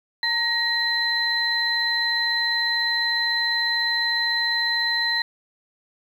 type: tone cluster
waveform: sine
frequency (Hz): 916 / 1887 / 4057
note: A#5 / A#6 / B7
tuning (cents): -31 / +21 / +46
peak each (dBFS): -32 / -23 / -23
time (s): 0.23-5.22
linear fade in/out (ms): 2
effects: 8-bit